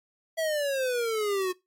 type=exponential sweep; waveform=square; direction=down; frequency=659.3 to 361.4 Hz; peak=-26 dBFS; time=0.37-1.53 s; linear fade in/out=20 ms; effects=noise-tail reverb RT60 0.2 s tail -21 dB re dry + MP3 64 kbps